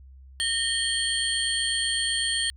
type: tone cluster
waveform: sine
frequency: 1837 / 3119 / 3247 / 4351 / 8780 Hz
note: A#6 / G7 / G#7 / C#8 / C#9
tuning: -26 / -9 / -40 / -33 / -18 cents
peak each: -30 dBFS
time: 0.4-2.5 s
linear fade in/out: 0 ms
effects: added 66 Hz sine -45 dBFS peak until 2.56 s